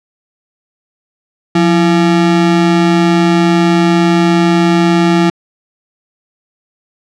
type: ring-modulated tone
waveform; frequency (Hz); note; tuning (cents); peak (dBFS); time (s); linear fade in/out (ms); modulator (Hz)
square; 255.9; C4; -38; -5; 1.55-5.3; 5; 78.9
effects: low-pass 5000 Hz 12 dB/octave